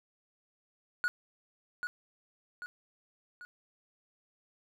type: tone with echo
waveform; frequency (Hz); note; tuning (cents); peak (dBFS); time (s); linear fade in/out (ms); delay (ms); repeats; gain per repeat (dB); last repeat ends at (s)
triangle; 1455; F#6; -29; -25; 1.04-1.08; 0; 790; 3; -6; 3.45
effects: none